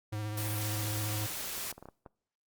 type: tone with vibrato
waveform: square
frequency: 106 Hz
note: G#2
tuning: 36 cents sharp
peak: -34 dBFS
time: 0.12-1.27 s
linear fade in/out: 10 ms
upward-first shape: sine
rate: 15 Hz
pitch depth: 26 cents each way
type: noise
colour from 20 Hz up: white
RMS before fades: -38 dBFS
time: 0.37-1.72 s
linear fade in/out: 5 ms
type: clicks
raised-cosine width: 1 ms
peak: -33 dBFS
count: 10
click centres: 1.41 / 1.442 / 1.475 / 1.579 / 1.726 / 1.78 / 1.826 / 1.856 / 1.887 / 2.062 s
effects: noise-tail reverb RT60 0.6 s tail -24 dB re dry + Opus 48 kbps